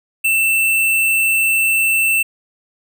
sine tone with sample-and-hold, 2667 Hz, E7, 20 cents sharp, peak -12 dBFS, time 0.24-2.23 s, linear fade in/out 10 ms, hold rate 11025 Hz, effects none

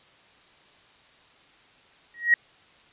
sine tone with exponential growth, 1895 Hz, A#6, 28 cents sharp, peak -11 dBFS, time 2.14-2.34 s, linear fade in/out 2 ms, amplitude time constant 43 ms, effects white hiss -56 dBFS RMS until 2.92 s + resampled to 8000 Hz

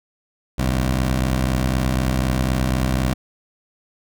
15% pulse beating tone pair, 64 / 73.3 Hz, C2 / D2, -38 / -3 cents, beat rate 9.3 Hz, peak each -12 / -21 dBFS, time 0.58-3.14 s, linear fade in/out 10 ms, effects none

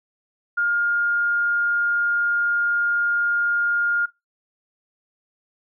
sine tone, 1414 Hz, F6, 21 cents sharp, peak -18 dBFS, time 0.57-4.06 s, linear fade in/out 10 ms, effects noise-tail reverb RT60 0.2 s tail -19 dB re dry

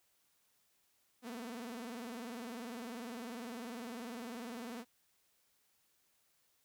sawtooth tone with vibrato, 236.8 Hz, A#3, 27 cents sharp, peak -39 dBFS, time 1.22-4.85 s, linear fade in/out 50 ms, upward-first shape square, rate 20 Hz, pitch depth 95 cents each way, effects white hiss -75 dBFS RMS until 6.64 s

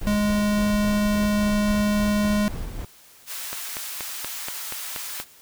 brown noise with tremolo, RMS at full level -30 dBFS, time 0.01-2.85 s, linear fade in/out 5 ms, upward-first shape square, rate 3.6 Hz, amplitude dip 30%
square tone, 207.7 Hz, G#3, in tune, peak -20 dBFS, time 0.07-2.48 s, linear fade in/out 0 ms
white high-pass noise, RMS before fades -33 dBFS, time 3.26-5.25 s, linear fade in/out 50 ms, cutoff 880 Hz, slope 12 dB/octave
click train, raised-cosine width 0.3 ms, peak -14 dBFS, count 8, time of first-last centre 3.53-5.201 s, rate 4.19 Hz
effects white hiss -51 dBFS RMS until 5.41 s

